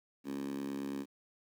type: tone with high-pass filter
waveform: 10% pulse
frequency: 69.3 Hz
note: C#2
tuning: in tune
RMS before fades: -39 dBFS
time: 0.24-1.06 s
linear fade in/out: 50 ms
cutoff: 250 Hz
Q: 5
effects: 11-bit

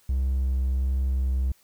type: tone with vibrato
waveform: triangle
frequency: 65.41 Hz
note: C2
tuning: in tune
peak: -19 dBFS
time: 0.09-1.52 s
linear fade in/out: 5 ms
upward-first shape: sine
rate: 1.4 Hz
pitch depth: 12 cents each way
effects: tanh soft clip ceiling -15 dBFS + white hiss -61 dBFS RMS until 1.63 s

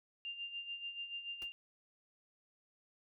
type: tone with tremolo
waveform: sine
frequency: 2794 Hz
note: F7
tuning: in tune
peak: -39 dBFS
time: 0.25-1.52 s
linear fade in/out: 0 ms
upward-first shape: sine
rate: 6.9 Hz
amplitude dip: 65%
type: noise with exponential decay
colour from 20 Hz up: pink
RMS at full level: -50 dBFS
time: 1.42-1.49 s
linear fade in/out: 0 ms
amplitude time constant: 15 ms
effects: none

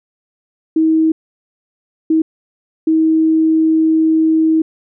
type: tone bursts at uneven times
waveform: sine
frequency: 319 Hz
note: D#4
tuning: 43 cents sharp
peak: -9 dBFS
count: 3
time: 0.76-1.12 / 2.1-2.22 / 2.87-4.62 s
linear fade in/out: 5 ms
effects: none

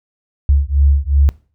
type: beating tone pair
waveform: sine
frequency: 69.1 / 71.8 Hz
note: C#2 / D2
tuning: -5 / -39 cents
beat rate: 2.7 Hz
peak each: -13 dBFS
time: 0.49-1.29 s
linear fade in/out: 0 ms
effects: noise-tail reverb RT60 0.4 s tail -21 dB re dry

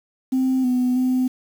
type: tone with pitch steps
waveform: sine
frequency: 260.2 / 250.2 / 255 Hz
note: C4 / B3 / C4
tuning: -9 / +23 / -44 cents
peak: -15 dBFS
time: 0.32-1.28 s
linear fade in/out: 10 ms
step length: 320 ms
effects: tanh soft clip ceiling -14 dBFS + 7-bit

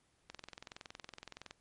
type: click train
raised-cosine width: 0.2 ms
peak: -29 dBFS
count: 27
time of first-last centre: 0.3-1.509 s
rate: 21.5 Hz
effects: pink hiss -74 dBFS RMS until 1.6 s + MP3 48 kbps

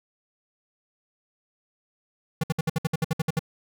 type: tone bursts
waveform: square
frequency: 160 Hz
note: D#3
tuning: 49 cents sharp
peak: -22 dBFS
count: 12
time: 2.41-3.393 s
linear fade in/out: 5 ms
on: 26 ms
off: 61 ms
effects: none

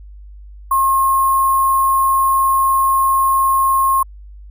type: tone with sample-and-hold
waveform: sine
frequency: 1073 Hz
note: C6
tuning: 43 cents sharp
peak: -11 dBFS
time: 0.71-4.03 s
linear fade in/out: 5 ms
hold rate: 11025 Hz
effects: added 50 Hz sine -34 dBFS peak until 4.5 s

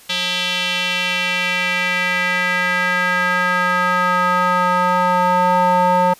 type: tone with band-pass filter sweep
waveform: square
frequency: 180.2 Hz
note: F#3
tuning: 45 cents flat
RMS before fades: -17 dBFS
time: 0.09-6.14 s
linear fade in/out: 10 ms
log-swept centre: 3400 to 820 Hz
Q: 2.8
effects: white hiss -45 dBFS RMS until 6.19 s + resampled to 32000 Hz

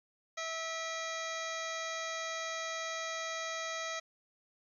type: harmonic tone with a mistuned harmonic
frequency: 651 Hz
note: E5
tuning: 22 cents flat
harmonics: 1 / 2 / 3 / 4 / 5 / 6 / 7 / 8 / 9 / 10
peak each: -42 / -42 / -42 / -47 / -49 / -46 / -54 / -52 / -51 / -47 dBFS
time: 0.37-4 s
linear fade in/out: 10 ms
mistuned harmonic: 4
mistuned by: -140 cents
effects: 12-bit

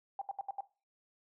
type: tone bursts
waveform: sine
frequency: 790 Hz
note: G5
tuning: 13 cents sharp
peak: -34 dBFS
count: 5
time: 0.19-0.607 s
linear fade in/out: 2 ms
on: 25 ms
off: 73 ms
effects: noise-tail reverb RT60 0.3 s tail -17 dB re dry

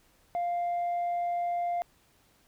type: tone with tanh clipping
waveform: sine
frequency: 698.5 Hz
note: F5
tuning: in tune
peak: -28 dBFS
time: 0.35-1.82 s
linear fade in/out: 0 ms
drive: 1 dB
effects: pink hiss -65 dBFS RMS until 2.47 s

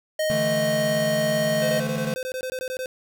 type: tone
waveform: square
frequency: 622.3 Hz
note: D#5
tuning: in tune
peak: -22 dBFS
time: 0.19-1.8 s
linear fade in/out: 5 ms
type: chord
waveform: square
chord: D suspended second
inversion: none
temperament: equal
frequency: 146.83 / 164.81 / 220 Hz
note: D3 / E3 / A3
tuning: 0 / 0 / 0 cents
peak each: -31 / -33 / -29 dBFS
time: 0.3-2.14 s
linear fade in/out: 0 ms
type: tone bursts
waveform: square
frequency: 514 Hz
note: C5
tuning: 31 cents flat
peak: -28 dBFS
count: 14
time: 1.62-2.859 s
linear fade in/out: 0 ms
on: 69 ms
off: 21 ms
effects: none

